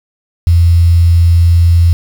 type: tone with quantisation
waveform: sine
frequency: 85.3 Hz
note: F2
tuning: 40 cents flat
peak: -4 dBFS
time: 0.47-1.93 s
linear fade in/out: 0 ms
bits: 5
effects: none